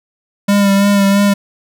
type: tone with vibrato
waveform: square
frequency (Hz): 199.8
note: G3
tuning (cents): +33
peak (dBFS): -9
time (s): 0.48-1.34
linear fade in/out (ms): 10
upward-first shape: sine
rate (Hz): 3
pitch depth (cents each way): 26
effects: none